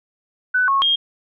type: tone with pitch steps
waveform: sine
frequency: 1498 / 1095 / 3231 Hz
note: F#6 / C#6 / G#7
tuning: +21 / -22 / -48 cents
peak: -14 dBFS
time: 0.54-0.96 s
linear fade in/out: 10 ms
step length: 140 ms
effects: none